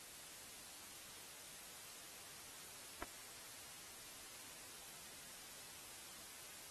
clicks, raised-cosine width 0.5 ms, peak -30 dBFS, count 2, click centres 3.024 / 3.027 s, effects white hiss -55 dBFS RMS until 6.7 s + AAC 32 kbps

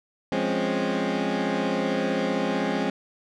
20% pulse chord, Db major seventh, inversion first, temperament equal, 174.61 / 207.7 / 261.6 / 277.2 Hz, F3 / Ab3 / C4 / Db4, 0 / 0 / 0 / 0 cents, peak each -26 / -23 / -23 / -26 dBFS, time 0.32-2.9 s, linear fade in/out 2 ms, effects low-pass 4000 Hz 12 dB/octave

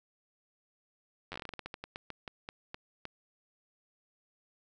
slowing click train, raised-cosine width 0.3 ms, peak -24 dBFS, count 20, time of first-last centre 1.32-3.054 s, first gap 10 ms, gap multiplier 1.21, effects none

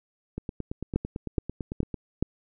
two click trains, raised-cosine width 3 ms, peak -11 / -19 dBFS, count 4 / 15, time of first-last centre 0.96-2.226 / 0.38-1.942 s, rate 2.37 / 8.96 Hz, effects none

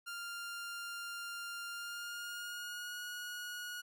sawtooth tone with pitch glide, 1396.9 to 1451.2 Hz, F6 to F#6, 0 to -34 cents, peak -38 dBFS, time 0.06-3.82 s, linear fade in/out 20 ms, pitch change +66 cents, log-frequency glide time 1.69-3 s, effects none

